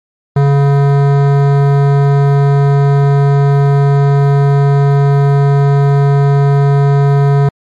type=tone with hard clipping; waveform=sine; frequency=140.6 Hz; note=C#3; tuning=25 cents sharp; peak=-8 dBFS; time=0.36-7.49 s; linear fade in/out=5 ms; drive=16 dB; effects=MP3 64 kbps